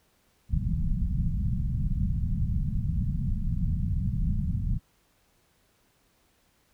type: low-pass noise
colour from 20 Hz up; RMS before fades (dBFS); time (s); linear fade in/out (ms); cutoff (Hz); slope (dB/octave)
pink; -27; 0.49-4.8; 50; 200; 48
effects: pink hiss -67 dBFS RMS until 6.73 s